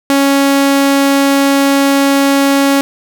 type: tone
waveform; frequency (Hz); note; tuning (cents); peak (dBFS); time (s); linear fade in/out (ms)
sawtooth; 277.2; C#4; 0; -4; 0.1-2.81; 0
effects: none